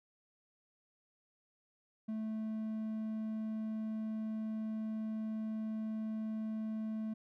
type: tone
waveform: triangle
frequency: 218.6 Hz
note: A3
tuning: 11 cents flat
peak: -34 dBFS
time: 2.08-7.14 s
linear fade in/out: 10 ms
effects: none